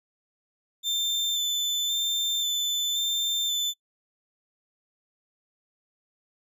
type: tone with vibrato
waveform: 35% pulse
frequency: 3550 Hz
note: A7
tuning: 15 cents sharp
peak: -23 dBFS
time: 0.83-3.74 s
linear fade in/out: 50 ms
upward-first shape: square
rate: 0.94 Hz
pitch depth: 14 cents each way
effects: noise-tail reverb RT60 0.1 s tail -25 dB re dry + resampled to 32000 Hz